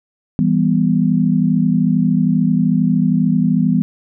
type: chord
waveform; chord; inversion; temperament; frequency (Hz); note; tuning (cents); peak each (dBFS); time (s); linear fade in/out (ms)
sine; E minor; none; just; 164.81 / 197.78 / 247.2; E3 / G3 / B3; 0 / +16 / +2; -16; 0.39-3.82; 0
effects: none